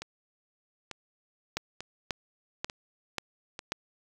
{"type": "two click trains", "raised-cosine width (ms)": 0.2, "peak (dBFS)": [-21, -13], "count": [5, 5], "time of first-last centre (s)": [[0.02, 3.591], [1.57, 3.721]], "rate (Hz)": [1.12, 1.86], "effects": ["7-bit"]}